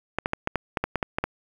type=clicks; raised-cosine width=0.5 ms; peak=-9 dBFS; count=11; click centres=0.186 / 0.259 / 0.334 / 0.474 / 0.557 / 0.772 / 0.84 / 0.957 / 1.028 / 1.185 / 1.24 s; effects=7-bit